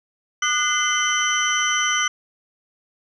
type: tone cluster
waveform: sine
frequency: 1216 / 1474 / 2057 / 3058 / 5950 Hz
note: D#6 / F#6 / C7 / G7 / F#8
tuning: -40 / -7 / -30 / -44 / +9 cents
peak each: -24 dBFS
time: 0.42-2.08 s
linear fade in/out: 5 ms
effects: tanh soft clip ceiling -9 dBFS